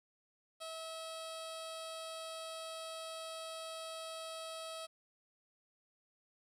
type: tone with notch filter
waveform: 10% pulse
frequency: 647 Hz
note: E5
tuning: 32 cents flat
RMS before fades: -45 dBFS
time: 0.6-4.87 s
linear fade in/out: 20 ms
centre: 2100 Hz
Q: 0.98
effects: low-pass 10000 Hz 12 dB/octave + 12-bit